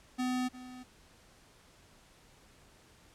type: tone with echo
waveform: square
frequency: 252.4 Hz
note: B3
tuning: 38 cents sharp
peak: -31 dBFS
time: 0.18-0.49 s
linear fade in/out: 20 ms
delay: 350 ms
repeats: 1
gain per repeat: -15 dB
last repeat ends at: 0.84 s
effects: pink hiss -61 dBFS RMS until 3.14 s + low-pass 10000 Hz 12 dB/octave